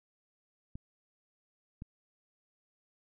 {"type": "clicks", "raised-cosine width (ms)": 5, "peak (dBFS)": -30, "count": 2, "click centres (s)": [0.755, 1.821], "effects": []}